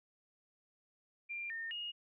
sine tone with pitch steps, 2383 / 1823 / 2864 Hz, D7 / A#6 / F7, +25 / -39 / +43 cents, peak -39 dBFS, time 1.29-1.92 s, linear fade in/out 20 ms, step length 210 ms, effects none

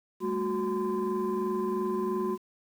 sine tone cluster, 200.9 / 223.8 / 367.7 / 1025 Hz, G3 / A3 / F#4 / C6, +43 / +30 / -11 / -36 cents, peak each -34 / -34 / -28 / -34 dBFS, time 0.2-2.38 s, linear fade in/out 50 ms, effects tanh soft clip ceiling -21 dBFS + 9-bit

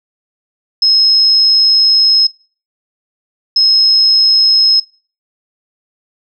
sine tone bursts at uneven times, 5160 Hz, E8, 38 cents flat, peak -6 dBFS, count 2, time 0.82-2.27 / 3.56-4.8 s, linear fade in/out 5 ms, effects noise-tail reverb RT60 0.4 s tail -24 dB re dry

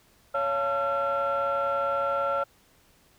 sine tone cluster, 558 / 689 / 882 / 1361 Hz, C#5 / F5 / A5 / F6, +11 / -24 / +4 / -45 cents, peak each -26 / -33 / -34 / -26 dBFS, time 0.34-2.44 s, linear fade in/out 10 ms, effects tanh soft clip ceiling -19 dBFS + pink hiss -61 dBFS RMS until 3.18 s

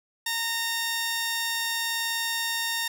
10% pulse tone pair together, 920.5 / 1841 Hz, A#5 / A#6, -22 / -22 cents, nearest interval octave, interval 1200 cents, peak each -22 / -22 dBFS, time 0.26-2.88 s, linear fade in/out 5 ms, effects none

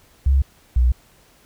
sine tone pair in turn, 67.8 / 61.38 Hz, C#2 / B1, -38 / -10 cents, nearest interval major second, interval 172 cents, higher first, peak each -12 dBFS, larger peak neither, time 0.26-0.42 / 0.76-0.92 s, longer neither, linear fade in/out 5 ms, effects pink hiss -54 dBFS RMS until 1.45 s

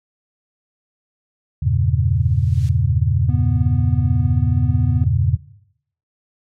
sine chord, E diminished seventh, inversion none, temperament equal, 82.41 / 98 / 116.54 / 138.59 Hz, E2 / G2 / Bb2 / Db3, 0 / 0 / 0 / 0 cents, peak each -20 dBFS, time 1.62-5.37 s, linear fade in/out 10 ms
violet noise with exponential growth, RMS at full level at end -25 dBFS, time 2-2.69 s, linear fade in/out 0 ms, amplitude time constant 150 ms
triangle tone with pitch glide, 244.3 to 245.7 Hz, B3 to B3, -19 to -9 cents, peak -24 dBFS, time 3.29-5.04 s, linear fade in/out 0 ms, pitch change +10 cents, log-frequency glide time 4.29-4.41 s
effects noise-tail reverb RT60 0.7 s tail -17 dB re dry + low-pass 4000 Hz 12 dB/octave

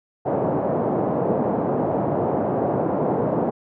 white band-pass noise, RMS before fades -22 dBFS, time 0.25-3.51 s, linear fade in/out 20 ms, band 120 to 730 Hz, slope 24 dB/octave, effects none

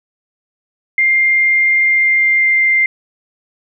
sine tone with pitch glide, 2107 to 2094 Hz, C7 to C7, +12 to +1 cents, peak -9 dBFS, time 0.98-2.86 s, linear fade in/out 2 ms, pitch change -11 cents, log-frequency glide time 1.8-2.68 s, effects none

